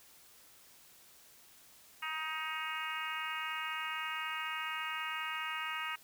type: harmonic tone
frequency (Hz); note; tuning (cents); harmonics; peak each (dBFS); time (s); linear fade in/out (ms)
314.7; D#4; +20; 3 / 4 / 5 / 6 / 7 / 8 / 9; -45 / -41 / -45 / -44 / -44 / -45 / -44; 2.02-5.96; 10
effects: white hiss -60 dBFS RMS until 6.03 s